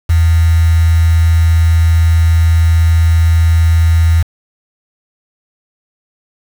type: tone with quantisation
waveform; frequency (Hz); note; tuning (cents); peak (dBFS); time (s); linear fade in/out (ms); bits
sine; 82.41; E2; 0; -6; 0.09-4.23; 10; 4
effects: none